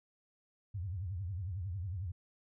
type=tone with vibrato; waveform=sine; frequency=92.5 Hz; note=F#2; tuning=in tune; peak=-36 dBFS; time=0.74-2.12 s; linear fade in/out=10 ms; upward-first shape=triangle; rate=11 Hz; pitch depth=250 cents each way; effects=none